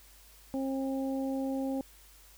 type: harmonic tone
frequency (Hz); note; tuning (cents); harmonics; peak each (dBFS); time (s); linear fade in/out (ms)
268.1; C4; +42; 1 / 2 / 3; -31 / -37 / -43; 0.54-1.81; 0
effects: added 50 Hz sine -58 dBFS peak until 2.37 s + white hiss -58 dBFS RMS until 2.37 s